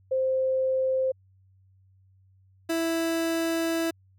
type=tone pair in turn; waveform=sine / 30% pulse; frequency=523.3 / 329.7 Hz; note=C5 / E4; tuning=0 / 0 cents; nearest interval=minor sixth; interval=800 cents; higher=first; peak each=-22 dBFS; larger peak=neither; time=0.11-1.12 / 2.69-3.91 s; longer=second; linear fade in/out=10 ms; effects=added 95 Hz sine -57 dBFS peak until 4.18 s